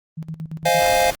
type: tone with tremolo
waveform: sine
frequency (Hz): 160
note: D#3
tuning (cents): +49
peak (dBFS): -26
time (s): 0.17-0.8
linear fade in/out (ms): 10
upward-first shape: square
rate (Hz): 8.7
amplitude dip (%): 80
type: chord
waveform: square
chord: F minor seventh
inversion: second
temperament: equal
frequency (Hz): 523.3 / 622.3 / 698.5 / 830.6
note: C5 / Eb5 / F5 / Ab5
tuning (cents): 0 / 0 / 0 / 0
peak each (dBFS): -21 / -24 / -19 / -23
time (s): 0.65-1.11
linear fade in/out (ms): 10
type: noise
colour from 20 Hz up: pink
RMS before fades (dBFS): -32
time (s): 0.8-1.15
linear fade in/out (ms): 0
effects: Opus 24 kbps